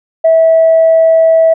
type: tone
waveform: sine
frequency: 651 Hz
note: E5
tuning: 22 cents flat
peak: -3 dBFS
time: 0.24-1.54 s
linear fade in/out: 10 ms
effects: tanh soft clip ceiling 0 dBFS